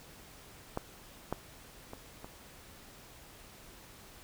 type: clicks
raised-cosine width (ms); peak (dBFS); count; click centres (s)
1; -19 / -18 / -28 / -30; 4; 0.774 / 1.326 / 1.934 / 2.245
effects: pink hiss -54 dBFS RMS until 4.23 s